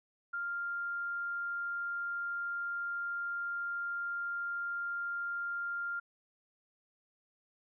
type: tone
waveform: sine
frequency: 1396.9 Hz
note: F6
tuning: in tune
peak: -34 dBFS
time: 0.33-6 s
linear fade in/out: 10 ms
effects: none